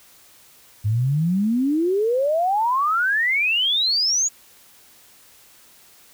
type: exponential sweep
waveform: sine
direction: up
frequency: 100.5 to 6890 Hz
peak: -17 dBFS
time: 0.84-4.29 s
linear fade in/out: 20 ms
effects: white hiss -51 dBFS RMS until 6.13 s